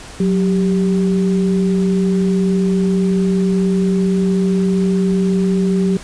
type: tone pair together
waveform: sine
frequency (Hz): 185 / 392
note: F#3 / G4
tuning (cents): 0 / 0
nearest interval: octave + minor second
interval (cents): 1300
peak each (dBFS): -13 / -19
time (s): 0.2-5.97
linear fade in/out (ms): 2
effects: pink hiss -35 dBFS RMS until 6.03 s + resampled to 22050 Hz